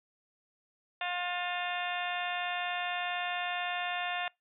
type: harmonic tone with a mistuned harmonic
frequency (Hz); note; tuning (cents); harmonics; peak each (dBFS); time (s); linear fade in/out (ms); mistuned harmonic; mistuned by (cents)
355.6; F4; +31; 2 / 3 / 4 / 5 / 6 / 7 / 8 / 9 / 10; -36 / -42 / -42 / -39 / -44 / -42 / -40 / -51 / -43; 1.01-4.28; 2; 8; -36
effects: noise-tail reverb RT60 0.2 s tail -26 dB re dry